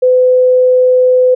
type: tone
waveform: sine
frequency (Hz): 506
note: B4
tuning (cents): +42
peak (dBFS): -5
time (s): 0.02-1.35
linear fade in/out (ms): 10
effects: none